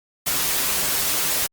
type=noise with comb filter; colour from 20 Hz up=white; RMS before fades=-22 dBFS; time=0.26-1.47 s; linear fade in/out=10 ms; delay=9.1 ms; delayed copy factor=-0.55; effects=Opus 48 kbps